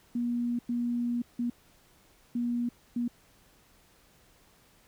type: tone bursts at uneven times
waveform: sine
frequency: 239.7 Hz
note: A#3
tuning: 48 cents sharp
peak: -27 dBFS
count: 5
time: 0.15-0.59 / 0.69-1.22 / 1.39-1.5 / 2.35-2.69 / 2.96-3.08 s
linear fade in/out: 5 ms
effects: pink hiss -62 dBFS RMS until 4.87 s